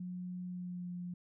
sine tone with pitch glide, 180.4 to 177.3 Hz, F#3 to F3, -44 to +26 cents, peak -39 dBFS, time 0-1.14 s, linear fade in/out 5 ms, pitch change -30 cents, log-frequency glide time 0.46-0.92 s, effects none

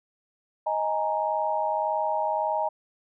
sine chord, D# suspended fourth, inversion none, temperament equal with one note detuned, 625.5 / 830.6 / 932.3 Hz, D#5 / G#5 / A#5, +9 / 0 / 0 cents, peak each -28 dBFS, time 0.66-2.69 s, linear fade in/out 10 ms, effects none

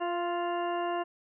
harmonic tone with a mistuned harmonic, 349.2 Hz, F4, in tune, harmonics 1 / 2 / 3 / 4 / 5 / 6 / 8, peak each -33 / -32 / -36 / -44 / -44 / -54 / -45 dBFS, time 0-1.04 s, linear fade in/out 20 ms, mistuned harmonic 2, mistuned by -17 cents, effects none

